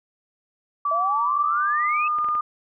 sine tone with pitch glide, 1156 to 1213.5 Hz, D6 to D#6, -28 to -44 cents, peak -20 dBFS, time 0.85-2.41 s, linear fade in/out 5 ms, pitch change +84 cents, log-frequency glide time 1.2-1.94 s
sine exponential sweep, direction up, 640 to 2647 Hz, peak -25 dBFS, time 0.91-2.08 s, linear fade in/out 5 ms
clicks, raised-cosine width 0.5 ms, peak -24 dBFS, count 4, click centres 2.186 / 2.245 / 2.287 / 2.352 s
effects none

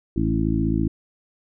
harmonic tone with a mistuned harmonic, 55 Hz, A1, in tune, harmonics 1 / 2 / 3 / 4 / 5 / 6, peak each -26 / -26 / -26 / -26 / -26 / -26 dBFS, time 0.16-0.88 s, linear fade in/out 5 ms, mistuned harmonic 6, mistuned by -17 cents, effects none

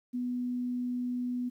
sine tone, 246.9 Hz, B3, in tune, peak -30 dBFS, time 0.13-1.5 s, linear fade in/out 20 ms, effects 11-bit

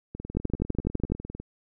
two click trains, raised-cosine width 3 ms, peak -23 / -11 dBFS, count 26 / 10, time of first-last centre 0.15-1.4 / 0.37-1.12 s, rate 20 / 12 Hz, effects none

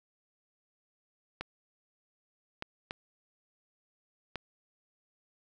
clicks, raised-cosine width 0.3 ms, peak -20 dBFS, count 4, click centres 1.41 / 2.624 / 2.909 / 4.357 s, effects none

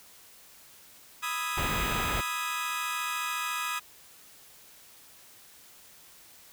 25% pulse chord, E major seventh, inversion second, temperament equal, 987.8 / 1244.5 / 1318.5 / 1661.2 Hz, B5 / D#6 / E6 / G#6, 0 / 0 / 0 / 0 cents, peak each -34 / -29 / -35 / -34 dBFS, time 1.22-3.8 s, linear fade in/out 20 ms
pink band-stop noise, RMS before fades -32 dBFS, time 1.57-2.21 s, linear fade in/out 5 ms, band 3400 to 15000 Hz, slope 24 dB/octave
effects white hiss -54 dBFS RMS until 6.52 s

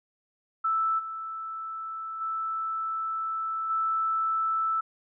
sine tone with level steps, 1318.5 Hz, E6, in tune, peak -23 / -33 / -28 / -24 dBFS, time 0.64-4.81 s, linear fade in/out 10 ms, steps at 0.98 / 2.2 / 3.69 s, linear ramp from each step 20 ms, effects none

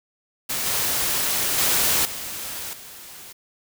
white noise with level steps, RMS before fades -26 / -23 / -20 / -32 / -41 dBFS, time 0.49-3.33 s, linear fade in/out 10 ms, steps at 0.66 / 1.58 / 2.05 / 2.73 s, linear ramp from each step 2 ms, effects none

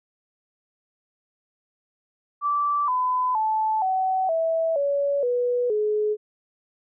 sine tone with pitch steps, 1164 / 1007.5 / 872 / 754.8 / 653.3 / 565.4 / 489.4 / 423.6 Hz, D6 / B5 / A5 / F#5 / E5 / C#5 / B4 / G#4, -16 / +34 / -16 / +34 / -16 / +34 / -16 / +34 cents, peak -20 dBFS, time 2.41-6.17 s, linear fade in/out 50 ms, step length 470 ms, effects none

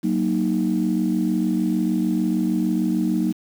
sine chord, D# minor, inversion first, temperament just, 186.68 / 233.3 / 311.1 Hz, F#3 / A#3 / D#4, +16 / +2 / 0 cents, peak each -22 dBFS, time 0.03-3.33 s, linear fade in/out 20 ms, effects tanh soft clip ceiling -11 dBFS + 7-bit

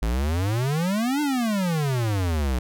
square exponential two-way sweep, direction up then down, 51.91 to 303 to 59.9 Hz, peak -22 dBFS, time 0.02-2.59 s, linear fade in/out 5 ms, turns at 1.21 s, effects none

